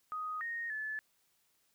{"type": "tone with pitch steps", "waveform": "sine", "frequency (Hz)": [1249, 1859, 1732], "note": ["D#6", "A#6", "A6"], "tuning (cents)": [6, -5, -28], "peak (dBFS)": -36, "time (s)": [0.12, 0.99], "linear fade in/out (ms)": 0, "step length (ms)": 290, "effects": ["white hiss -74 dBFS RMS until 1.74 s"]}